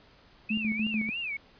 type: tone with vibrato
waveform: sine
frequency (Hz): 2490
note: D#7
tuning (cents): +1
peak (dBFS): -31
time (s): 0.49-1.37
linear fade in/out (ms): 5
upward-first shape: sine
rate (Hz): 3.2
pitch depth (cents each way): 210
type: tone with tremolo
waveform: sine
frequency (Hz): 217.4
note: A3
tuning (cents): -21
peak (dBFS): -26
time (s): 0.5-1.1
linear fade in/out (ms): 10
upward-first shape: square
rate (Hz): 6.8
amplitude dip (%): 60
effects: pink hiss -58 dBFS RMS until 1.59 s + resampled to 11025 Hz